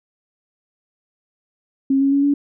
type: tone with pitch steps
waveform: sine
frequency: 270.6 / 275.3 / 280.1 / 285 Hz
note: C#4 / C#4 / C#4 / C#4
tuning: -42 / -12 / +18 / +48 cents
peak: -13 dBFS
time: 1.9-2.34 s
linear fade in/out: 5 ms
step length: 110 ms
effects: none